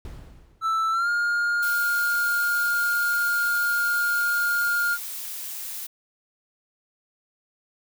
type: noise with exponential decay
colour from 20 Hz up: brown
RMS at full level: -35 dBFS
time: 0.05-1.02 s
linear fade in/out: 1 ms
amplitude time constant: 210 ms
type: tone with pitch glide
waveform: triangle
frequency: 1322 to 1416.9 Hz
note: E6 to F6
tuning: +5 to +25 cents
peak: -19 dBFS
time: 0.61-4.98 s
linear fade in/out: 50 ms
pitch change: +120 cents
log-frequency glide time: 0.91-1.09 s
type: noise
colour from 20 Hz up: blue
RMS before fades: -34 dBFS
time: 1.62-5.87 s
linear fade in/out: 10 ms
effects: none